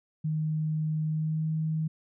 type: tone with pitch glide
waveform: sine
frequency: 155.56 to 157.73 Hz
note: D#3 to D#3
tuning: 0 to +24 cents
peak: -26 dBFS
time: 0.24-1.88 s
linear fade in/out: 10 ms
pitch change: +24 cents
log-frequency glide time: 1.07-1.47 s
effects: none